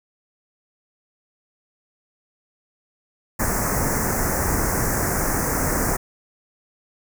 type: band-stop noise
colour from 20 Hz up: pink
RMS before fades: -22 dBFS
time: 3.39-5.97 s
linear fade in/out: 10 ms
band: 2000 to 5700 Hz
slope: 48 dB/octave
effects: none